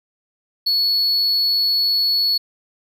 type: tone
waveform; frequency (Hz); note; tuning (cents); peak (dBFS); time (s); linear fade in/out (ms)
triangle; 4397; C#8; -15; -14; 0.66-2.38; 10
effects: none